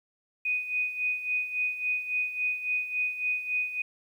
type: tone with tremolo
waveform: sine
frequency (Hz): 2489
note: D#7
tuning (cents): 0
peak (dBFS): -24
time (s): 0.45-3.82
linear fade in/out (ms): 5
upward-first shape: sine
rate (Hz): 3.6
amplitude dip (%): 70
effects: 10-bit